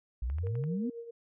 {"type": "exponential sweep", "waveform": "sine", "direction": "up", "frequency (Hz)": [55.3, 261.6], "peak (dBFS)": -30, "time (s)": [0.22, 0.9], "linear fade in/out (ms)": 5}
{"type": "click train", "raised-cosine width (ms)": 0.5, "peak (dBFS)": -36, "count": 5, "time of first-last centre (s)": [0.3, 0.639], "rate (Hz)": 11.8}
{"type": "tone with tremolo", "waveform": "sine", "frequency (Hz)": 466.2, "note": "A#4", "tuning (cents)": 0, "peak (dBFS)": -37, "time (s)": [0.43, 1.11], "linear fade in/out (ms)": 10, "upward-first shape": "triangle", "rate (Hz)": 7.6, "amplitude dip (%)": 70}
{"effects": []}